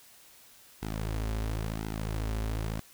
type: tone with flanger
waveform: sawtooth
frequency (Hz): 54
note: A1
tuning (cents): -32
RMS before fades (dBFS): -33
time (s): 0.82-2.8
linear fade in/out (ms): 5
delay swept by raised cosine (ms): 1.7 to 6.4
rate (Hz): 0.96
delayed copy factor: -0.75
effects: white hiss -56 dBFS RMS until 2.93 s